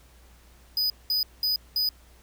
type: tone bursts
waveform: square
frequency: 4978 Hz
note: D#8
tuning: in tune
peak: -23 dBFS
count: 4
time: 0.77-1.89 s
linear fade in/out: 2 ms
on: 130 ms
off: 200 ms
effects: added 60 Hz sine -53 dBFS peak until 2.22 s + pink hiss -58 dBFS RMS until 2.22 s